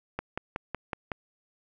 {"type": "click train", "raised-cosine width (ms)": 0.5, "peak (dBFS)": -16, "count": 6, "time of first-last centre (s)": [0.19, 1.118], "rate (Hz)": 5.39, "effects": []}